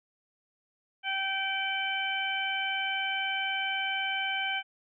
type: harmonic tone with a mistuned harmonic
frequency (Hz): 776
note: G5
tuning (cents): -18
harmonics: 1 / 2 / 3 / 4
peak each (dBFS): -35 / -34 / -33 / -34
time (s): 1.03-4.63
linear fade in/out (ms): 50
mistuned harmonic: 4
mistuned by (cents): -27
effects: none